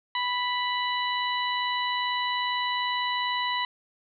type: harmonic tone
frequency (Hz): 987.8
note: B5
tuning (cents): 0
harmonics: 1 / 2 / 3 / 4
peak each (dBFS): -28 / -31 / -33 / -34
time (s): 0.15-3.65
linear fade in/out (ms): 2
effects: none